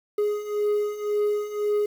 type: beating tone pair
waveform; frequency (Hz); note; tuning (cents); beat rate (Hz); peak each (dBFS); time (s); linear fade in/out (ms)
triangle; 415.3 / 417.2; G#4 / G#4; 0 / +8; 1.9; -26 / -22; 0.18-1.86; 5
effects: 8-bit